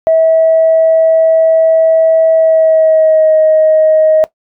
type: tone with pitch glide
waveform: sine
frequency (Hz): 647 to 627.5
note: E5 to D#5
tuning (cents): -32 to +15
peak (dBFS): -4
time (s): 0.07-4.24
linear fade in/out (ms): 0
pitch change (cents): -53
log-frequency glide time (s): 2.33-3.35
effects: noise-tail reverb RT60 0.1 s tail -17 dB re dry + tanh soft clip ceiling 0 dBFS

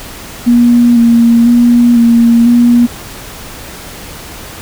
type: tone with vibrato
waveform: sine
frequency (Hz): 236.4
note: A#3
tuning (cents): +24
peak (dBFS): -3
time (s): 0.46-2.87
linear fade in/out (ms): 20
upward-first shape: square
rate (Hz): 1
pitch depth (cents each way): 22
effects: pink hiss -28 dBFS RMS until 4.61 s

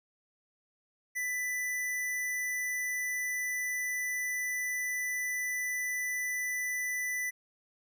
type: tone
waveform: square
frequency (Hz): 1989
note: B6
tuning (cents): +12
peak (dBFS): -32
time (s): 1.15-7.31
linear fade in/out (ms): 20
effects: none

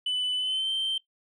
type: tone with pitch glide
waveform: sine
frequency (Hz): 2996 to 3123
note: F#7 to G7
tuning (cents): +21 to -7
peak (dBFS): -23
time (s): 0.06-0.98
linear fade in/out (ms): 5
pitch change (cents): +72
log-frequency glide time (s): 0.37-0.71
effects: noise-tail reverb RT60 0.1 s tail -18 dB re dry + tanh soft clip ceiling -24 dBFS

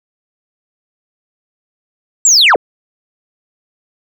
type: linear sweep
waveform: sine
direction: down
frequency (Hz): 7720 to 329.6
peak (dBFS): -3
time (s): 2.25-2.56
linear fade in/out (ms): 2
effects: tanh soft clip ceiling -3 dBFS

